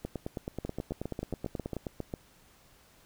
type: two click trains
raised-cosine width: 2 ms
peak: -21 / -21 dBFS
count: 17 / 12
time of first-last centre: 0.05-1.767 / 0.65-2.138 s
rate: 9.32 / 7.39 Hz
effects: pink hiss -61 dBFS RMS until 3.05 s